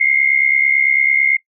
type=tone pair together; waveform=sine; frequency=2093 / 2162 Hz; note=C7 / C#7; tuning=0 / -44 cents; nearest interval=minor second; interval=56 cents; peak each=-14 dBFS; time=0-1.37 s; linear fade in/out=10 ms; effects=noise-tail reverb RT60 0.1 s tail -20 dB re dry